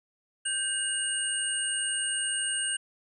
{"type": "tone cluster", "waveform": "sine", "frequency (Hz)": [1577, 2867, 8610], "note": ["G6", "F7", "C9"], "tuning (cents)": [10, 45, 49], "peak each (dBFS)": [-35, -33, -29], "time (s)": [0.45, 2.77], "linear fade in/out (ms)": 10, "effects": []}